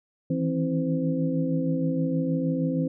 sine tone cluster, 158.1 / 164.5 / 264.9 / 324.4 / 513 Hz, D#3 / E3 / C4 / E4 / C5, +28 / -3 / +22 / -28 / -34 cents, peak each -34 / -27 / -26 / -35 / -32 dBFS, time 0.3-2.88 s, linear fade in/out 5 ms, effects none

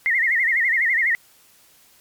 sine tone with vibrato, 1975.5 Hz, B6, in tune, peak -16 dBFS, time 0.06-1.15 s, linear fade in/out 0 ms, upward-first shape sine, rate 12 Hz, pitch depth 150 cents each way, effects white hiss -54 dBFS RMS until 2 s + MP3 96 kbps

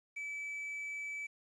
triangle tone with quantisation, 2302 Hz, D7, 35 cents flat, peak -37 dBFS, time 0.16-1.27 s, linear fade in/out 10 ms, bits 11, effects resampled to 24000 Hz

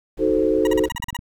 brown noise, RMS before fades -37 dBFS, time 0.17-0.89 s, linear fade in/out 5 ms
sine chord, D# diminished seventh, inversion none, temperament equal, 311.1 / 370 / 440 / 523.3 Hz, D#4 / F#4 / A4 / C5, 0 / 0 / 0 / 0 cents, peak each -21 / -22 / -20 / -23 dBFS, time 0.18-0.89 s, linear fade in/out 50 ms
20% pulse tone bursts, 956 Hz, A#5, 43 cents sharp, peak -20 dBFS, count 9, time 0.65-1.167 s, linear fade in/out 2 ms, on 21 ms, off 41 ms
clicks, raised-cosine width 5 ms, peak -23 dBFS, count 9, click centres 0.759 / 0.802 / 0.92 / 0.95 / 1 / 1.041 / 1.085 / 1.129 / 1.191 s
effects none

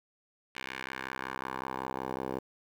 10% pulse tone with band-pass filter sweep, 65.41 Hz, C2, in tune, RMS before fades -38 dBFS, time 0.55-2.39 s, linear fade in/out 5 ms, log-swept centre 2400 to 560 Hz, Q 1.7, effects 9-bit

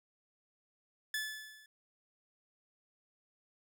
sawtooth tone with level ramp, 1731 Hz, A6, 29 cents flat, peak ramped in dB -29 to -55 dBFS, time 1.14-1.66 s, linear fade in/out 2 ms, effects none

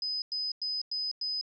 sine tone bursts, 5020 Hz, D#8, 15 cents sharp, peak -30 dBFS, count 5, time 0.02-1.412 s, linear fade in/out 2 ms, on 200 ms, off 98 ms, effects none

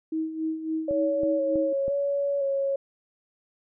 sine tone with tremolo, 318.2 Hz, D#4, 39 cents sharp, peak -24 dBFS, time 0.12-1.73 s, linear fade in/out 5 ms, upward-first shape sine, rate 3.6 Hz, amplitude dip 65%
sine tone with vibrato, 557 Hz, C#5, 8 cents sharp, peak -23 dBFS, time 0.88-2.76 s, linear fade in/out 5 ms, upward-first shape square, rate 0.98 Hz, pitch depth 21 cents each way
click train, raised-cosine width 2 ms, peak -23 dBFS, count 4, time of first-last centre 0.91-1.881 s, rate 3.09 Hz
effects none

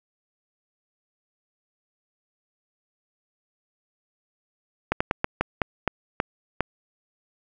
slowing click train, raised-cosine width 0.5 ms, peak -6 dBFS, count 9, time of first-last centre 4.92-6.607 s, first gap 85 ms, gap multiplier 1.25, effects none

